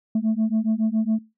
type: beating tone pair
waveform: sine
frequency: 216.4 / 223.6 Hz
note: A3 / A3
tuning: -29 / +28 cents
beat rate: 7.2 Hz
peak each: -20 dBFS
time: 0.15-1.19 s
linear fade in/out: 5 ms
effects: noise-tail reverb RT60 0.3 s tail -26 dB re dry + tanh soft clip ceiling -16 dBFS